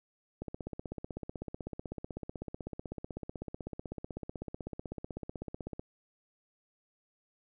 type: click train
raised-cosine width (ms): 2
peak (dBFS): -26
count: 87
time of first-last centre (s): 0.42-5.795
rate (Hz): 16
effects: none